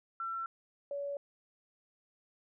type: tone pair in turn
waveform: sine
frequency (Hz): 1348 / 566.8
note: E6 / C#5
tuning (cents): +38 / +38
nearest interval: octave + minor third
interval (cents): 1500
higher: first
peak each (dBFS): -35 / -35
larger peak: neither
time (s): 0.2-0.46 / 0.91-1.17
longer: neither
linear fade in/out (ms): 2
effects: none